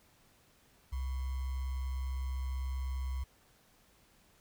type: tone with sample-and-hold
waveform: sine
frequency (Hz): 65.41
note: C2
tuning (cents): 0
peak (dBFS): -33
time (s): 0.92-3.24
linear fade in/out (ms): 10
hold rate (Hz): 1050
effects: pink hiss -66 dBFS RMS until 4.4 s